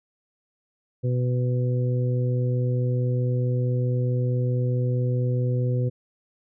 harmonic tone, 124.6 Hz, B2, 16 cents sharp, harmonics 1 / 2 / 3 / 4, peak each -21 / -34 / -34 / -32 dBFS, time 1.03-5.9 s, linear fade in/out 20 ms, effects none

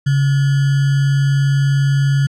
sine tone with sample-and-hold, 138.59 Hz, C#3, in tune, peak -11 dBFS, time 0.06-2.27 s, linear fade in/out 10 ms, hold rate 1575 Hz, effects low-pass 7000 Hz 12 dB/octave

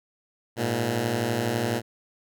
10% pulse beating tone pair, 106 / 118 Hz, G#2 / A#2, +36 / +22 cents, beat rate 12 Hz, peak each -22 / -17 dBFS, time 0.56-1.82 s, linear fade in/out 50 ms, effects none

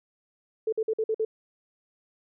sine tone bursts, 440 Hz, A4, in tune, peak -23 dBFS, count 6, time 0.67-1.25 s, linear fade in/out 5 ms, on 55 ms, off 50 ms, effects none

